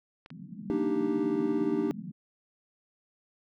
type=clicks; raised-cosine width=0.3 ms; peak=-31 dBFS; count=2; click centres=0.261 / 0.304 s
type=band-pass noise; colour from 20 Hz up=white; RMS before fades=-42 dBFS; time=0.31-2.12 s; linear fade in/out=10 ms; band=160 to 220 Hz; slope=48 dB/octave
type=chord; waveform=triangle; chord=Eb major seventh; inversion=second; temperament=equal; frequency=233.1 / 293.7 / 311.1 / 392 Hz; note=Bb3 / D4 / Eb4 / G4; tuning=0 / 0 / 0 / 0 cents; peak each=-31 / -29 / -29 / -29 dBFS; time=0.7-1.91 s; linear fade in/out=0 ms
effects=none